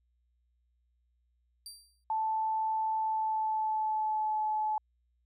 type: tone with exponential decay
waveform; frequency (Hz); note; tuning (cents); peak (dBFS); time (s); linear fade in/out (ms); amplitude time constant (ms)
25% pulse; 4699; D8; 0; -36; 1.66-2.04; 1; 81
type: tone with pitch glide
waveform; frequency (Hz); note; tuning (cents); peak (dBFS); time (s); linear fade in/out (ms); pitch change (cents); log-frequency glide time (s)
sine; 878 to 859.9; A5 to A5; -4 to -40; -28; 2.1-4.78; 2; -36; 2.97-4.4
effects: added 60 Hz sine -70 dBFS peak until 5.25 s